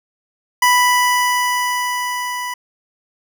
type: tone with level ramp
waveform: 25% pulse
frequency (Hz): 987.8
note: B5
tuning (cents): 0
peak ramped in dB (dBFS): -6 to -19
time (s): 0.62-2.54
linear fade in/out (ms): 5
effects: none